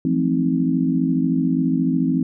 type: tone cluster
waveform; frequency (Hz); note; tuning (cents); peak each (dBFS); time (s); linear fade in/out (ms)
sine; 169.2 / 183.4 / 217.8 / 261.2 / 313.9; E3 / F#3 / A3 / C4 / D#4; +45 / -15 / -17 / -3 / +15; -22 / -28 / -27 / -19 / -25; 0.05-2.23; 2
effects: none